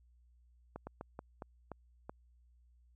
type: slowing click train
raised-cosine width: 1 ms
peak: -29 dBFS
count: 7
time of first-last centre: 0.76-2.095 s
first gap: 110 ms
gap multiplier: 1.28
effects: added 60 Hz sine -63 dBFS peak until 2.95 s